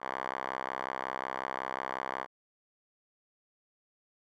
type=tone with band-pass filter; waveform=5% pulse; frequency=65.5 Hz; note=C2; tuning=2 cents sharp; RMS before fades=-37 dBFS; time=0-2.27 s; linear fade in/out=50 ms; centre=1200 Hz; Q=4.2; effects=none